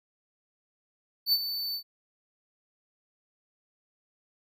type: tone with ADSR envelope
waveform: square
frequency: 4518 Hz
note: C#8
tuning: 32 cents sharp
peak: -20 dBFS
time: 1.26-1.83 s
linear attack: 67 ms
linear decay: 51 ms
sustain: -11 dB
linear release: 81 ms
effects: none